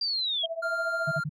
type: linear sweep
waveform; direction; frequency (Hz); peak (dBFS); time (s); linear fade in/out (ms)
sine; down; 4769 to 3189; -26; 0.01-0.46; 5
type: tone with tremolo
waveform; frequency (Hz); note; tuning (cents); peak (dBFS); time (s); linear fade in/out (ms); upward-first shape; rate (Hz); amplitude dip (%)
sine; 659.3; E5; 0; -27; 0.43-1.19; 10; triangle; 14; 95
type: tone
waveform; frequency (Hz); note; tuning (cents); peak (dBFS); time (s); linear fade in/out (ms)
triangle; 1395; F6; -2; -26; 0.62-1.24; 10
type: tone bursts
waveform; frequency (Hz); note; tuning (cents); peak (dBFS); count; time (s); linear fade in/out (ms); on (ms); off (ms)
sine; 151.3; D#3; -48; -28; 3; 1.07-1.294; 10; 46; 43
effects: none